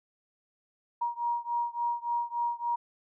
sine beating tone pair, 947 / 950.5 Hz, A#5 / A#5, +27 / +33 cents, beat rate 3.5 Hz, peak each -31 / -32 dBFS, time 1.01-2.76 s, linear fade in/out 10 ms, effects none

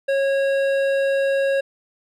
sine tone with hard clipping, 548 Hz, C#5, 20 cents flat, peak -19 dBFS, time 0.08-1.61 s, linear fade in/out 10 ms, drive 11 dB, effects none

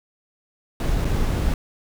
brown noise with dropouts, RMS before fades -21 dBFS, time 0.8-1.54 s, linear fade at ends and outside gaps 2 ms, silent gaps 1.047-1.051 s, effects none

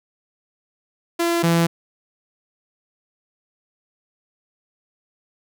sawtooth tone pair in turn, 340 / 168.05 Hz, F4 / E3, -46 / +34 cents, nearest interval octave, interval 1220 cents, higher first, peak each -14 / -11 dBFS, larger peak second, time 1.19-1.43 / 1.43-1.67 s, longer neither, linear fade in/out 10 ms, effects none

